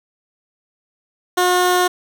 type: tone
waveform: 15% pulse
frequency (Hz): 360.5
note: F#4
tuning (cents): -45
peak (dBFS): -7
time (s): 1.37-1.88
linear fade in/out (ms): 10
effects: none